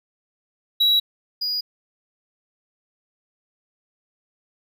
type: tone pair in turn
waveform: triangle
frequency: 3888 / 4899 Hz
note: B7 / D#8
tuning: -28 / -28 cents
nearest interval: major third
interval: 400 cents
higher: second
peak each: -13 / -21 dBFS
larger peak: first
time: 0.8-1 / 1.41-1.61 s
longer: neither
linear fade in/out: 10 ms
effects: none